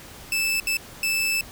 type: tone bursts at uneven times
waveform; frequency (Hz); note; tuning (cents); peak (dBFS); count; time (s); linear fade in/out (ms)
sawtooth; 2632; E7; -3; -18; 3; 0.32-0.6 / 0.67-0.77 / 1.03-1.41; 2
effects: pink hiss -43 dBFS RMS until 1.51 s